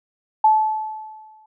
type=tone with exponential decay; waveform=sine; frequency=867 Hz; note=A5; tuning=26 cents flat; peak=-9 dBFS; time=0.44-1.46 s; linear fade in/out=5 ms; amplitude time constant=220 ms; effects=none